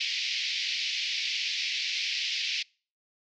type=band-pass noise; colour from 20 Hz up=pink; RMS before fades=-31 dBFS; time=0-2.63 s; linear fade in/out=10 ms; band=2200 to 5400 Hz; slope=48 dB/octave; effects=noise-tail reverb RT60 0.4 s tail -26 dB re dry